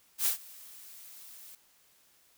blue noise with ADSR envelope, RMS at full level -26 dBFS, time 0.18-1.55 s, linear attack 81 ms, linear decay 110 ms, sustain -24 dB, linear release 3 ms, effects white hiss -65 dBFS RMS until 2.37 s

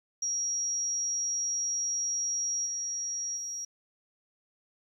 sine tone with level steps, 5670 Hz, F8, 25 cents sharp, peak -28 / -31 / -34 dBFS, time 0.22-3.65 s, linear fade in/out 5 ms, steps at 2.65 / 3.36 s, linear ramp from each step 20 ms, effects 10-bit

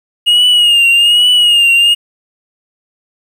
triangle tone with vibrato, 2860 Hz, F7, 41 cents sharp, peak -4 dBFS, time 0.26-1.95 s, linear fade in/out 20 ms, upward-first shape triangle, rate 1.2 Hz, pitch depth 69 cents each way, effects 7-bit

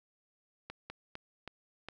slowing click train, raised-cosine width 0.3 ms, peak -26 dBFS, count 5, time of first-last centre 0.7-1.886 s, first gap 200 ms, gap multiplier 1.27, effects none

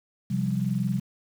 sine chord, C suspended fourth, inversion none, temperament equal, 130.81 / 174.61 / 196 Hz, C3 / F3 / G3, 0 / 0 / 0 cents, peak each -28 / -29 / -27 dBFS, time 0.3-1 s, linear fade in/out 10 ms, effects 8-bit

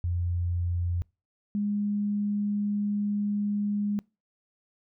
sine tone pair in turn, 87.31 / 205.6 Hz, F2 / G#3, 0 / -17 cents, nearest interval octave + minor third, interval 1483 cents, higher second, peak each -25 dBFS, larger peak neither, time 0.04-1.02 / 1.55-3.99 s, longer second, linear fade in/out 0 ms, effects noise-tail reverb RT60 0.3 s tail -26 dB re dry

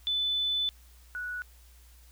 sine tone pair in turn, 3500 / 1471.6 Hz, A7 / F#6, -10 / -10 cents, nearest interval octave + minor third, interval 1500 cents, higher first, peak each -26 / -33 dBFS, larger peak first, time 0.07-0.69 / 1.15-1.42 s, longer first, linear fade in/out 0 ms, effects added 60 Hz sine -53 dBFS peak until 2.11 s + white hiss -61 dBFS RMS until 2.11 s

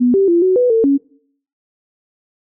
sine tone with pitch steps, 245.8 / 390.4 / 342.3 / 372.2 / 494.9 / 450.6 / 278.6 Hz, B3 / G4 / F4 / F#4 / B4 / A4 / C#4, -8 / -7 / -35 / +10 / +4 / +41 / +9 cents, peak -9 dBFS, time 0-0.98 s, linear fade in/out 20 ms, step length 140 ms, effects noise-tail reverb RT60 0.6 s tail -23 dB re dry

